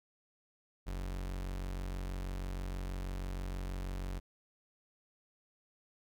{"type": "tone", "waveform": "40% pulse", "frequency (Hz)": 46.25, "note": "F#1", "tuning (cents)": 0, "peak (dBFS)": -36, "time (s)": [0.86, 4.2], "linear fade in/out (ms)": 20, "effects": []}